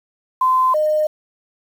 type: tone pair in turn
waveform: sine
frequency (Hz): 1030 / 612.4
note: C6 / D#5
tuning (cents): -28 / -28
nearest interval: major sixth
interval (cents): 900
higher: first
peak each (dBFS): -12 / -14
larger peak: first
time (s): 0.41-0.74 / 0.74-1.07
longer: neither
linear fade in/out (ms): 5
effects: 7-bit